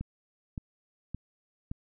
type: click train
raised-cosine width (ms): 5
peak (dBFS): -23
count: 4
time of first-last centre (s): 0.01-1.715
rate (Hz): 1.76
effects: none